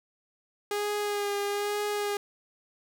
sawtooth tone with vibrato, 410 Hz, G#4, 22 cents flat, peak -24 dBFS, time 0.71-2.17 s, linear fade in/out 2 ms, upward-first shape sine, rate 1.1 Hz, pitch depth 22 cents each way, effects none

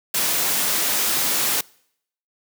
white noise, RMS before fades -21 dBFS, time 0.14-1.61 s, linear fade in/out 5 ms, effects noise-tail reverb RT60 0.7 s tail -25 dB re dry + high-pass 150 Hz 12 dB/octave

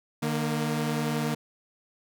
sawtooth tone pair together, 151.71 / 233.1 Hz, D#3 / A#3, -43 / 0 cents, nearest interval perfect fifth, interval 743 cents, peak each -25 dBFS, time 0.22-1.35 s, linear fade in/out 10 ms, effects none

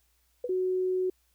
sine tone with exponential decay, 493.2 Hz, B4, 2 cents flat, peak -26 dBFS, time 0.44-0.55 s, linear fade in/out 5 ms, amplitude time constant 22 ms
sine tone, 370 Hz, F#4, in tune, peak -25 dBFS, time 0.49-1.1 s, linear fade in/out 5 ms
effects added 60 Hz sine -70 dBFS peak until 1.34 s + white hiss -71 dBFS RMS until 1.34 s

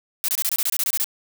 blue noise bursts, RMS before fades -22 dBFS, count 12, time 0.24-1.043 s, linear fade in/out 0 ms, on 44 ms, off 25 ms, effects none

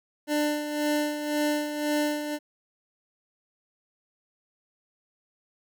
25% pulse tone with tremolo, 297.6 Hz, D4, 23 cents sharp, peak -19 dBFS, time 0.27-2.39 s, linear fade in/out 50 ms, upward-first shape sine, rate 1.9 Hz, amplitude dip 60%, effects none

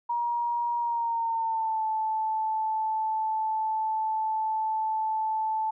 sine tone with pitch glide, 949 to 875.3 Hz, A#5 to A5, +31 to -9 cents, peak -25 dBFS, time 0.09-5.71 s, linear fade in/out 10 ms, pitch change -140 cents, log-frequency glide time 0.79-1.84 s, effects none

